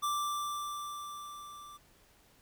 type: tone with level ramp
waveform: square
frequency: 1174.7 Hz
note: D6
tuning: in tune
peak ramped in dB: -30 to -49 dBFS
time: 0.02-1.78 s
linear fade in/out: 20 ms
effects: pink hiss -64 dBFS RMS until 2.41 s